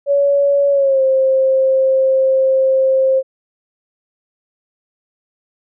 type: tone with pitch glide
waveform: sine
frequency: 564 to 529.3 Hz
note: C#5 to C5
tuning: +30 to +20 cents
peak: -10 dBFS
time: 0.06-3.23 s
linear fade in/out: 50 ms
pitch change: -110 cents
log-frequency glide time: 0.71-1.02 s
effects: none